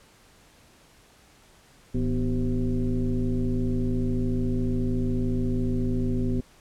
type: tone with frequency modulation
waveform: sine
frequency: 110 Hz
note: A2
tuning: in tune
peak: -22 dBFS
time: 1.94-6.41 s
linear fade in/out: 10 ms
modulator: 137 Hz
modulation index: 1.6
effects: pink hiss -56 dBFS RMS until 6.6 s + low-pass 11000 Hz 12 dB/octave